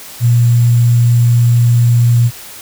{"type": "tone with sample-and-hold", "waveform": "sine", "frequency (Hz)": 119.3, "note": "A#2", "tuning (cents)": 41, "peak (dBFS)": -6, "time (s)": [0.2, 2.31], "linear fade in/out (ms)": 50, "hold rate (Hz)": 7350, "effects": ["white hiss -32 dBFS RMS until 2.61 s"]}